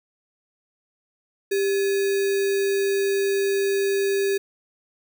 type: tone with sample-and-hold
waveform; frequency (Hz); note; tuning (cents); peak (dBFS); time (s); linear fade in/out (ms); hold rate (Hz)
sine; 394.7; G4; +12; -19; 1.51-4.38; 10; 2100
effects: none